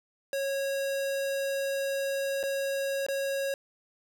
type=tone with dropouts; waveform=square; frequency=549 Hz; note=C#5; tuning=17 cents flat; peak=-29 dBFS; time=0.33-3.54 s; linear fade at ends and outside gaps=1 ms; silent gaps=2.43-2.436 / 3.065-3.085 s; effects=none